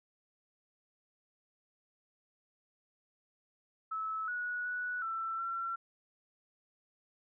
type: tone with pitch steps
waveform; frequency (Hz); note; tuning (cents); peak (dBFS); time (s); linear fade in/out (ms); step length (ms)
sine; 1302 / 1463 / 1474 / 1335 / 1356; E6 / F#6 / F#6 / E6 / E6; -22 / -20 / -7 / +22 / +49; -34; 3.91-5.76; 10; 370
effects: none